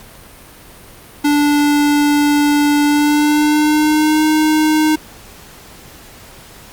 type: tone with pitch glide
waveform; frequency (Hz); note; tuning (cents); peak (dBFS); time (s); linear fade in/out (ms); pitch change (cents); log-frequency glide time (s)
square; 292.1 to 309.1; D4 to D#4; -9 to -11; -11; 1.24-4.96; 10; +98; 2.83-4.24
effects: pink hiss -39 dBFS RMS until 6.72 s + Opus 48 kbps